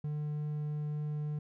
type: tone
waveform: triangle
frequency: 149.7 Hz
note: D3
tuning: 33 cents sharp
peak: -31 dBFS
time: 0.04-1.39 s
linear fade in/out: 5 ms
effects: none